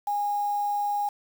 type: tone with quantisation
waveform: sine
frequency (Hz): 820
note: G#5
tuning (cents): -22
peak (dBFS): -24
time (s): 0.07-1.09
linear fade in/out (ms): 5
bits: 7
effects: none